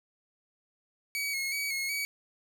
sawtooth tone with vibrato, 2217 Hz, C#7, in tune, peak -27 dBFS, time 1.15-2.05 s, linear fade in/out 0 ms, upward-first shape square, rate 2.7 Hz, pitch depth 39 cents each way, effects none

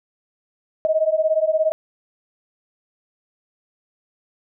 sine beating tone pair, 622.3 / 639.3 Hz, D#5 / D#5, 0 / +47 cents, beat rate 17 Hz, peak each -19 dBFS, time 0.85-1.72 s, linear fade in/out 0 ms, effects none

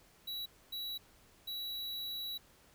square tone bursts at uneven times, 3913 Hz, B7, 17 cents flat, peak -39 dBFS, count 3, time 0.27-0.46 / 0.72-0.98 / 1.47-2.38 s, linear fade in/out 10 ms, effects pink hiss -64 dBFS RMS until 2.74 s

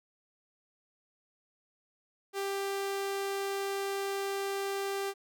sawtooth tone, 394.4 Hz, G4, 11 cents sharp, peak -28 dBFS, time 2.33-5.14 s, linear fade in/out 50 ms, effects none

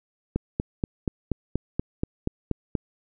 click train, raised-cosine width 3 ms, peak -11 dBFS, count 11, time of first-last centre 0.36-2.752 s, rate 4.18 Hz, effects none

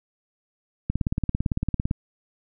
click train, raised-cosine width 5 ms, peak -11 dBFS, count 19, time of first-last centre 0.9-1.911 s, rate 17.8 Hz, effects none

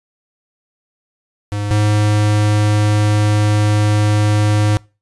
square tone pair in turn, 103.1 / 105.08 Hz, G#2 / G#2, -12 / +21 cents, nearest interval unison, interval 33 cents, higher second, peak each -19 / -12 dBFS, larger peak second, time 1.52-1.71 / 1.71-4.77 s, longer second, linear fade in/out 0 ms, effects noise-tail reverb RT60 0.3 s tail -24 dB re dry + resampled to 24000 Hz

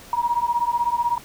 sine beating tone pair, 945 / 961 Hz, A#5 / B5, +23 / -48 cents, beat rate 16 Hz, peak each -22 dBFS, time 0.13-1.18 s, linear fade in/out 2 ms, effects pink hiss -44 dBFS RMS until 1.24 s

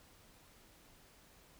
silence, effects pink hiss -63 dBFS RMS until 1.59 s

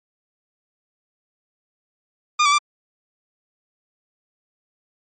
sawtooth tone with pitch steps, 1212 / 1149 / 1180 Hz, D#6 / D6 / D6, -46 / -38 / +8 cents, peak -10 dBFS, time 2.39-2.585 s, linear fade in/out 10 ms, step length 65 ms, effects MP3 32 kbps

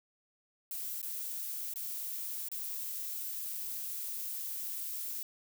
violet noise with dropouts, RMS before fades -39 dBFS, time 0.71-5.23 s, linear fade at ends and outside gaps 2 ms, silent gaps 1.016-1.028 / 1.738-1.758 / 2.486-2.516 s, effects none

